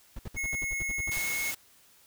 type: noise bursts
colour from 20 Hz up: brown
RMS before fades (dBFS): -37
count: 12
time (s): 0.16-1.192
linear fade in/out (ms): 5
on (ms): 31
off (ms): 60
type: tone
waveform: square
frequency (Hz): 2177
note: C#7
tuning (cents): -32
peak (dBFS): -31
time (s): 0.36-1.52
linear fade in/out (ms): 20
type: noise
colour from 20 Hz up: white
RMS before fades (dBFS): -36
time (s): 1.11-1.55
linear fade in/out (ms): 10
effects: white hiss -60 dBFS RMS until 2.06 s